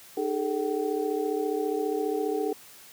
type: tone cluster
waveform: sine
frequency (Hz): 305.4 / 405.5 / 440.3 / 762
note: D#4 / G#4 / A4 / G5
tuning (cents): -32 / -41 / +1 / -49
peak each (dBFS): -32 / -30 / -29 / -35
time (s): 0.17-2.53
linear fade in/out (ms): 5
effects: white hiss -50 dBFS RMS until 2.92 s + high-pass 80 Hz 12 dB/octave